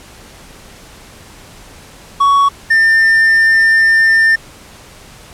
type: tone pair in turn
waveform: triangle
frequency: 1119 / 1798.1 Hz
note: C#6 / A6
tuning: +16 / +37 cents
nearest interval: minor sixth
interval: 821 cents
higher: second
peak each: -5 dBFS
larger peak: neither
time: 2.2-2.49 / 2.7-4.36 s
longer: second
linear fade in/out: 10 ms
effects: pink hiss -38 dBFS RMS until 5.33 s + low-pass 11000 Hz 12 dB/octave